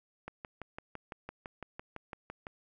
click train, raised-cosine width 0.5 ms, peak -26 dBFS, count 14, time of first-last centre 0.28-2.469 s, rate 5.94 Hz, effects none

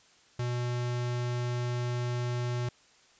square tone, 122 Hz, B2, 21 cents flat, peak -30 dBFS, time 0.39-2.69 s, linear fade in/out 5 ms, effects white hiss -61 dBFS RMS until 3.19 s + resampled to 16000 Hz

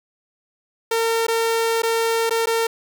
sawtooth tone with dropouts, 455.8 Hz, A#4, 39 cents flat, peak -14 dBFS, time 0.91-2.67 s, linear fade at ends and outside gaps 5 ms, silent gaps 1.268-1.282 / 1.821-1.832 / 2.296-2.307 / 2.459-2.47 s, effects none

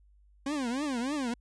40% pulse tone with vibrato, 265.7 Hz, C4, 27 cents sharp, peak -29 dBFS, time 0.46-1.34 s, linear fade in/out 5 ms, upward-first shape triangle, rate 3.3 Hz, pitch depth 270 cents each way, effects added 50 Hz sine -58 dBFS peak until 1.4 s + resampled to 22050 Hz

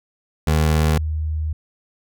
25% pulse / sine tone pair in turn, 77.78 / 77.78 Hz, D#2 / D#2, 0 / 0 cents, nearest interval unison, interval 0 cents, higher neither, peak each -11 / -20 dBFS, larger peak first, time 0.47-0.98 / 0.98-1.53 s, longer second, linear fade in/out 5 ms, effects none

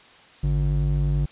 triangle ring-modulated tone, 99.3 Hz, G2, 23 cents sharp, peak -14 dBFS, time 0.43-1.26 s, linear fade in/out 10 ms, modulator 45.8 Hz, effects white hiss -50 dBFS RMS until 1.31 s + resampled to 8000 Hz

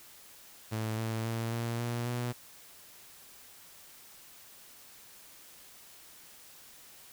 sawtooth tone with pitch steps, 110 / 112.18 / 114.41 / 116.68 / 118.99 / 121.35 Hz, A2 / A2 / A#2 / A#2 / A#2 / B2, 0 / +34 / -32 / +2 / +36 / -30 cents, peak -28 dBFS, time 0.71-2.33 s, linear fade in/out 20 ms, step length 270 ms, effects white hiss -54 dBFS RMS until 7.12 s

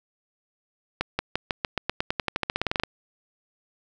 accelerating click train, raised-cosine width 0.3 ms, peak -8 dBFS, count 21, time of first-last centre 1.01-2.835 s, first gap 180 ms, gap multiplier 0.92, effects none

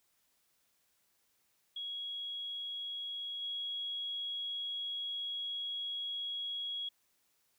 sine tone with level steps, 3319 Hz, G#7, 2 cents flat, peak -38 / -36 dBFS, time 1.76-6.89 s, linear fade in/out 5 ms, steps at 3.41 s, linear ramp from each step 20 ms, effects white hiss -75 dBFS RMS until 7.58 s

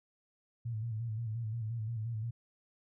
sine tone with vibrato, 112.7 Hz, A2, 42 cents sharp, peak -34 dBFS, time 0.65-2.31 s, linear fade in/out 10 ms, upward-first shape square, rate 5.7 Hz, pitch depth 66 cents each way, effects none

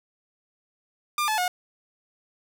sawtooth tone with pitch steps, 1199 / 864 / 723 Hz, D6 / A5 / F#5, +36 / -32 / -40 cents, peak -19 dBFS, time 1.18-1.48 s, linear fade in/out 2 ms, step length 100 ms, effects none

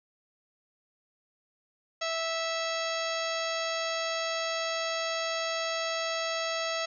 harmonic tone with a mistuned harmonic, 656 Hz, E5, 9 cents flat, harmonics 1 / 2 / 3 / 4 / 5 / 6 / 7 / 8 / 10, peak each -33 / -36 / -38 / -39 / -40 / -41 / -41 / -42 / -43 dBFS, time 2.01-6.86 s, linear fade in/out 10 ms, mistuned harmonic 8, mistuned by +41 cents, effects none

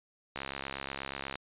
click train, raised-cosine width 0.3 ms, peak -20 dBFS, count 69, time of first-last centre 0.36-1.356 s, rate 68.3 Hz, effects resampled to 8000 Hz

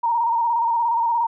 sine tone with vibrato, 932.3 Hz, A#5, in tune, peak -17 dBFS, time 0.03-1.27 s, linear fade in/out 10 ms, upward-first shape square, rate 17 Hz, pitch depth 37 cents each way, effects none

